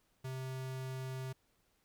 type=tone; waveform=square; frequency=130.81 Hz; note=C3; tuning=in tune; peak=-40 dBFS; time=0.24-1.33 s; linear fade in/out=10 ms; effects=pink hiss -75 dBFS RMS until 1.84 s